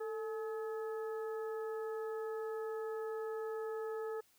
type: harmonic tone with a mistuned harmonic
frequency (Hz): 426.4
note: G#4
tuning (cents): +46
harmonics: 1 / 2 / 3 / 4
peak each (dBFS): -38 / -50 / -50 / -55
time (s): 0-4.21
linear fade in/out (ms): 10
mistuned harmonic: 1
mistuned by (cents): +68
effects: white hiss -70 dBFS RMS until 4.38 s